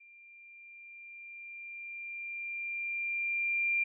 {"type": "tone with level ramp", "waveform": "sine", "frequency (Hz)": 2383, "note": "D7", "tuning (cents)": 25, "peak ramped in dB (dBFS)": [-54, -26], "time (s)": [0, 3.84], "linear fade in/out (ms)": 10, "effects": []}